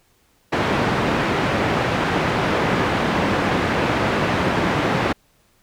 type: band-pass noise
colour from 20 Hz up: pink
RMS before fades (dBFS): -20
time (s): 0.52-5.13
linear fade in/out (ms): 10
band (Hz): 120 to 2200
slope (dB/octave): 12
effects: pink hiss -60 dBFS RMS until 5.62 s